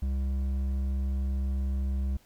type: tone with hard clipping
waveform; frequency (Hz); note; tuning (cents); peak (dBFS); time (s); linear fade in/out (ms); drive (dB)
triangle; 66.8; C2; +36; -28; 0.02-2.17; 5; 10
effects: pink hiss -62 dBFS RMS until 2.25 s